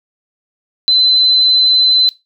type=tone; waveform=sine; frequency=4044 Hz; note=B7; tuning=40 cents sharp; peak=-7 dBFS; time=0.88-2.09 s; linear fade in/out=0 ms; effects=noise-tail reverb RT60 0.2 s tail -19 dB re dry